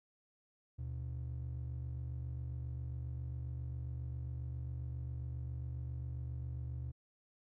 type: ring-modulated tone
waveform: triangle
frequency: 99.4 Hz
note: G2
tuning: 25 cents sharp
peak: -33 dBFS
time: 0.78-6.92 s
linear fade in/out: 20 ms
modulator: 23.7 Hz
effects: tanh soft clip ceiling -32 dBFS